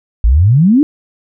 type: exponential sweep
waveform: sine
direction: up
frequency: 51.4 to 313.5 Hz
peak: -5 dBFS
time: 0.24-0.83 s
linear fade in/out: 0 ms
effects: none